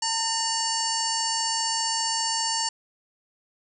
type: harmonic tone with a mistuned harmonic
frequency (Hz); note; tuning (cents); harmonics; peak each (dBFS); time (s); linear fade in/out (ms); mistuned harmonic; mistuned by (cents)
905; A5; +48; 1 / 2 / 3 / 5 / 6 / 7 / 8 / 9 / 10; -29 / -37 / -35 / -29 / -33 / -36 / -31 / -38 / -44; 0.02-2.69; 5; 3; +99
effects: none